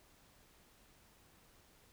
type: silence
effects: pink hiss -66 dBFS RMS until 1.92 s